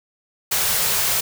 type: band-stop noise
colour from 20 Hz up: white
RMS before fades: -20 dBFS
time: 0.51-1.21 s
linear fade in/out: 10 ms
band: 210 to 370 Hz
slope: 96 dB/octave
effects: none